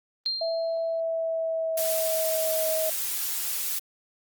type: tone with exponential decay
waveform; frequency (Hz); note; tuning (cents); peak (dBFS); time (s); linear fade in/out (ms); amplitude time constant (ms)
sine; 4186; C8; 0; -23; 0.26-1; 0; 160
type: tone with pitch glide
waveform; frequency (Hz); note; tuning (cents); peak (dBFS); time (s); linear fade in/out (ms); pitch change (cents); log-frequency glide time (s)
sine; 659.3 to 635.4; E5 to D#5; 0 to +36; -25; 0.41-2.9; 5; -64; 0.81-2.74
type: noise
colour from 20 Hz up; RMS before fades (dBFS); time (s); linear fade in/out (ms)
blue; -29; 1.77-3.79; 5
effects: Opus 24 kbps